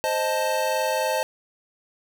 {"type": "chord", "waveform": "square", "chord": "A diminished", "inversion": "first", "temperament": "equal", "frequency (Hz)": [523.3, 622.3, 880], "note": ["C5", "Eb5", "A5"], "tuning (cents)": [0, 0, 0], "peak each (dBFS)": -27, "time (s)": [0.04, 1.23], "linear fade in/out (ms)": 0, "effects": []}